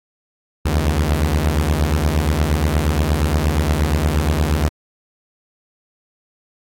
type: beating tone pair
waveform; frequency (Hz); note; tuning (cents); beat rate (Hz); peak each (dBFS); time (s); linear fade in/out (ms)
sawtooth; 71.1 / 79.6; C#2 / D#2; +45 / +40; 8.5; -14; 0.65-4.69; 10
effects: AAC 64 kbps